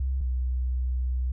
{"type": "tone pair in turn", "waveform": "sine", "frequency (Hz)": [65.6, 62.93], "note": ["C2", "B1"], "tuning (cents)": [5, 33], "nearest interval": "minor second", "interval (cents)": 72, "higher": "first", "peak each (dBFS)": -24, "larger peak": "neither", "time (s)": [[0, 0.21], [0.21, 1.32]], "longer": "second", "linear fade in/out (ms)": 5, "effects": []}